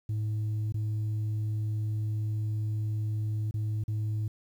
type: tone with dropouts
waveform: sine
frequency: 107.3 Hz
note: A2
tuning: 43 cents flat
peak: -25 dBFS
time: 0.09-4.28 s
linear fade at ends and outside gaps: 5 ms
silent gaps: 0.723-0.742 / 3.511-3.54 / 3.838-3.88 s
effects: tanh soft clip ceiling -27 dBFS + 10-bit